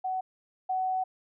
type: tone pair in turn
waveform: sine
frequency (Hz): 749 / 749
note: F#5 / F#5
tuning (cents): +21 / +21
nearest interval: unison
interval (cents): 0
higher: neither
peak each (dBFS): -28 / -26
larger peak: second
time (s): 0.04-0.21 / 0.69-1.04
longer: second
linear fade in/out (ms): 10
effects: none